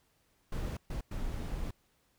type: noise bursts at uneven times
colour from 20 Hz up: brown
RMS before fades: -36 dBFS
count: 3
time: 0.52-0.77 / 0.9-1.01 / 1.11-1.71 s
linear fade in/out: 5 ms
effects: pink hiss -72 dBFS RMS until 2.18 s